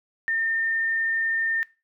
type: tone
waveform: sine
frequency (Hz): 1812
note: A#6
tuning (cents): -50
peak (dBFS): -22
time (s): 0.28-1.63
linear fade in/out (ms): 0
effects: noise-tail reverb RT60 0.3 s tail -21 dB re dry